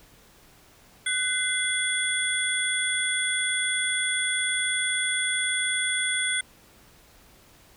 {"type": "tone cluster", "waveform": "sine", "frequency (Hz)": [1501, 2062, 3389, 8950], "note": ["F#6", "C7", "G#7", "C#9"], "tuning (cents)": [24, -26, 34, 16], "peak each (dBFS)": -29, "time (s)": [1.06, 6.41], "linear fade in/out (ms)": 5, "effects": ["pink hiss -55 dBFS RMS until 7.76 s"]}